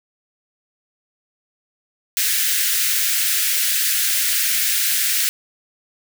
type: high-pass noise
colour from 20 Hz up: white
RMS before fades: -19 dBFS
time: 2.17-5.29 s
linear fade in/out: 0 ms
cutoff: 1500 Hz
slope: 48 dB/octave
effects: none